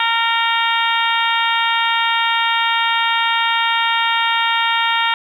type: harmonic tone with a mistuned harmonic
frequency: 460.1 Hz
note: A#4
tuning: 23 cents flat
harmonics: 2 / 3 / 4 / 5 / 6 / 7 / 8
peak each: -19 / -21 / -22 / -23 / -24 / -24 / -25 dBFS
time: 0-5.14 s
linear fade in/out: 2 ms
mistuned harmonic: 6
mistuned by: +29 cents
effects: 8-bit